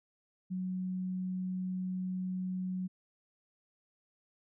sine tone, 184.7 Hz, F#3, 3 cents flat, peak -33 dBFS, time 0.5-2.88 s, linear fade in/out 20 ms, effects none

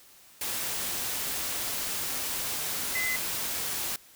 sine tone in noise, 2032 Hz, B6, 49 cents sharp, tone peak -28 dBFS, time 2.95-3.16 s, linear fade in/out 2 ms, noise white, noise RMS -32 dBFS, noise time 0.41-3.96 s, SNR +1 dB, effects white hiss -55 dBFS RMS until 4.15 s

